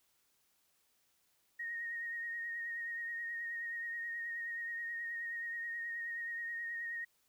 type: tone with vibrato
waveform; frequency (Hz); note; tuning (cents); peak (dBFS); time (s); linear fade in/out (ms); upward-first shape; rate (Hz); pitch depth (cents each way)
sine; 1864.7; A#6; 0; -38; 1.59-7.05; 10; triangle; 9.4; 29
effects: white hiss -75 dBFS RMS until 7.28 s